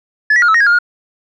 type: tone with pitch steps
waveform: sine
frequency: 1719 / 1935 / 1419 / 1304 / 1867 / 1640 / 1410 / 1431 Hz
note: A6 / B6 / F6 / E6 / A#6 / G#6 / F6 / F6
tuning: -41 / -36 / +27 / -19 / +2 / -22 / +16 / +42 cents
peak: -5 dBFS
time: 0.3-0.788 s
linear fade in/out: 5 ms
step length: 61 ms
effects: tanh soft clip ceiling -6 dBFS